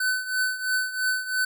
square tone with tremolo, 1511 Hz, F#6, 36 cents sharp, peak -21 dBFS, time 0-1.45 s, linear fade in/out 5 ms, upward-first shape triangle, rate 3 Hz, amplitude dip 80%, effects none

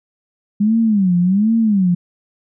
sine tone with vibrato, 200 Hz, G3, 35 cents sharp, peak -11 dBFS, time 0.6-1.95 s, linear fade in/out 10 ms, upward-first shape sine, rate 1.3 Hz, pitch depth 230 cents each way, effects none

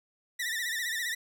sawtooth tone with vibrato, 1868 Hz, A#6, 3 cents sharp, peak -27 dBFS, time 0.39-1.15 s, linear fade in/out 10 ms, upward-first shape sine, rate 15 Hz, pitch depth 98 cents each way, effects none

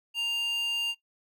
square tone with high-pass filter, 932.3 Hz, A#5, in tune, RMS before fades -29 dBFS, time 0.14-0.95 s, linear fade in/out 50 ms, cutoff 2600 Hz, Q 9.4, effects noise-tail reverb RT60 0.1 s tail -17 dB re dry

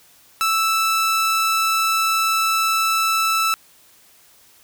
sawtooth tone, 1318.5 Hz, E6, in tune, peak -13 dBFS, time 0.41-3.54 s, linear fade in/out 0 ms, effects white hiss -52 dBFS RMS until 4.63 s

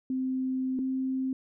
sine tone pair in turn, 259.9 / 262.2 Hz, C4 / C4, -11 / +4 cents, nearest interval unison, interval 15 cents, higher second, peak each -27 / -27 dBFS, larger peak neither, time 0.1-0.79 / 0.79-1.33 s, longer first, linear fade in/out 2 ms, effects none

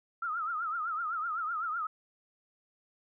sine tone with vibrato, 1313 Hz, E6, 7 cents flat, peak -31 dBFS, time 0.22-1.87 s, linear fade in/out 5 ms, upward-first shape triangle, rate 7.9 Hz, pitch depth 150 cents each way, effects none

